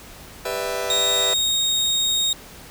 sawtooth chord, E minor seventh, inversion first, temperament just, 395.6 / 494.4 / 593.3 / 659.3 Hz, G4 / B4 / D5 / E5, +16 / +2 / +18 / 0 cents, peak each -27 / -24 / -27 / -25 dBFS, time 0.45-1.34 s, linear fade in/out 5 ms
30% pulse tone, 3729 Hz, A#7, in tune, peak -16 dBFS, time 0.9-2.33 s, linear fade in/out 2 ms
effects pink hiss -42 dBFS RMS until 2.7 s

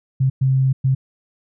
sine tone bursts at uneven times, 132.6 Hz, C3, 23 cents sharp, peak -13 dBFS, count 3, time 0.2-0.3 / 0.41-0.73 / 0.84-0.95 s, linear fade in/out 10 ms, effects none

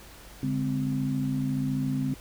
sine tone cluster, 142.7 / 204 / 258.4 Hz, D3 / G#3 / C4, -49 / -31 / -21 cents, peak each -29 / -34 / -28 dBFS, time 0.43-2.14 s, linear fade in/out 2 ms, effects added 50 Hz sine -50 dBFS peak until 2.2 s + pink hiss -49 dBFS RMS until 2.2 s

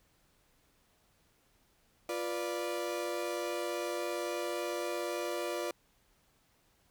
35% pulse chord, B diminished, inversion second, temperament equal with one note detuned, 349.2 / 489.6 / 587.3 Hz, F4 / B4 / D5, 0 / -15 / 0 cents, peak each -36 / -38 / -36 dBFS, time 2.09-5.71 s, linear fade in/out 2 ms, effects pink hiss -70 dBFS RMS until 6.9 s

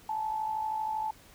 sine tone with amplitude modulation, 870 Hz, A5, 20 cents flat, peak -27 dBFS, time 0.09-1.11 s, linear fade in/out 5 ms, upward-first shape sine, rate 52.7 Hz, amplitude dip 55%, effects pink hiss -56 dBFS RMS until 1.34 s

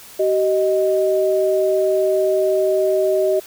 sine tone pair together, 382.2 / 622.3 Hz, G4 / D#5, -44 / 0 cents, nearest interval minor sixth, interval 844 cents, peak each -17 dBFS, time 0.19-3.4 s, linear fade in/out 10 ms, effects white hiss -41 dBFS RMS until 3.46 s

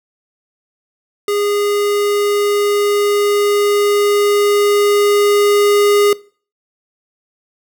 square tone with level ramp, 410 Hz, G#4, 22 cents flat, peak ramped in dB -15 to -10 dBFS, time 1.28-6.13 s, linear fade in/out 2 ms, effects noise-tail reverb RT60 0.4 s tail -21 dB re dry

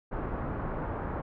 pink low-pass noise, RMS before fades -34 dBFS, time 0.11-1.22 s, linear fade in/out 20 ms, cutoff 1400 Hz, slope 24 dB/octave, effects none

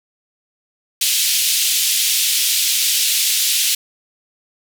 pink band-pass noise, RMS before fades -17 dBFS, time 1.01-3.75 s, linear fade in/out 5 ms, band 2900 to 16000 Hz, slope 24 dB/octave, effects none

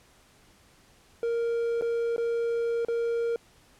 triangle tone with dropouts, 466.2 Hz, A#4, in tune, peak -23 dBFS, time 1.23-3.36 s, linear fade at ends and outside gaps 1 ms, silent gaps 1.812-1.822 / 2.163-2.18 / 2.849-2.884 s, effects pink hiss -59 dBFS RMS until 3.79 s + low-pass 11000 Hz 12 dB/octave

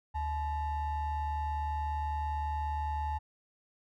triangle ring-modulated tone, 468.7 Hz, A#4, 9 cents sharp, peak -26 dBFS, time 0.14-3.19 s, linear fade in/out 20 ms, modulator 394 Hz, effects none

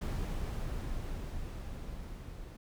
brown noise with level ramp, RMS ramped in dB -34 to -45 dBFS, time 0.01-2.57 s, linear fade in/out 10 ms, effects none

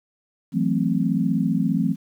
sine chord, F# half-diminished seventh, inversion third, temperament equal, 164.81 / 185 / 220 / 261.6 Hz, E3 / F#3 / A3 / C4, 0 / 0 / 0 / 0 cents, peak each -24 dBFS, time 0.52-1.96 s, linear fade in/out 50 ms, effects 9-bit

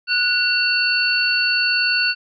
sine tone cluster, 1472 / 2731 / 4470 Hz, F#6 / F7 / C#8, -9 / -39 / +14 cents, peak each -20 dBFS, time 0.07-2.15 s, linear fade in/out 50 ms, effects none

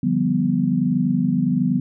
sine chord, G dominant seventh, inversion second, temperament equal, 146.83 / 174.61 / 196 / 246.9 Hz, D3 / F3 / G3 / B3, 0 / 0 / 0 / 0 cents, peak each -25 / -22 / -23 / -20 dBFS, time 0.03-1.8 s, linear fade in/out 5 ms, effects none

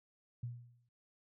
sine tone with exponential decay, 120.2 Hz, B2, 46 cents flat, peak -36 dBFS, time 0.43-0.89 s, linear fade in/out 5 ms, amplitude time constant 98 ms, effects none

